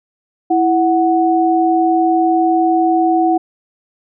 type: tone pair together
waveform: sine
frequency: 330.2 / 740 Hz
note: E4 / F#5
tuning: +3 / 0 cents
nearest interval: octave + major second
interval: 1397 cents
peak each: -13 dBFS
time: 0.5-3.38 s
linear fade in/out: 10 ms
effects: none